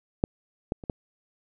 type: clicks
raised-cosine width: 2 ms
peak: -8 / -13 / -27 / -15 dBFS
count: 4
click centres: 0.239 / 0.721 / 0.838 / 0.898 s
effects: none